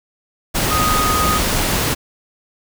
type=tone in noise; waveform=sine; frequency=1246 Hz; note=D#6; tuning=2 cents sharp; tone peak=-17 dBFS; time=0.7-1.39 s; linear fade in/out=20 ms; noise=pink; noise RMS=-18 dBFS; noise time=0.54-1.95 s; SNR=-2 dB; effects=none

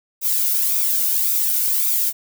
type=noise with flanger; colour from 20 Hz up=violet; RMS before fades=-19 dBFS; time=0.21-2.13 s; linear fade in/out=50 ms; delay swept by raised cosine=0.82 to 1.41 ms; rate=1.8 Hz; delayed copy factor=+0.55; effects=none

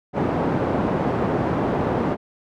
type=band-pass noise; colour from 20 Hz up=pink; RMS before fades=-22 dBFS; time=0.13-2.17 s; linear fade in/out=50 ms; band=140 to 850 Hz; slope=12 dB/octave; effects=none

